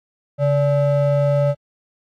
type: ring-modulated tone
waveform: triangle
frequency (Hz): 359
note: F4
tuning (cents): +48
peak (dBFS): -9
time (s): 0.38-1.55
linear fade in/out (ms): 50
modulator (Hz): 219
effects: AAC 48 kbps